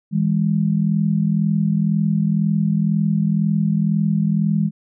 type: tone pair together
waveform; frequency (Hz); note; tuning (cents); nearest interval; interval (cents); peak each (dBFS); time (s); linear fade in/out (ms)
sine; 161.7 / 203.7; E3 / G#3; -33 / -33; major third; 400; -18; 0.11-4.71; 50
effects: none